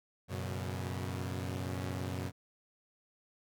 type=chord; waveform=sawtooth; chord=F# suspended fourth; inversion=none; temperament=equal with one note detuned; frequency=92.5 / 121.35 / 138.59 Hz; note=F#2 / B2 / C#3; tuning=0 / -30 / 0 cents; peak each=-34 / -37 / -40 dBFS; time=0.28-2.32 s; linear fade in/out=50 ms; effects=none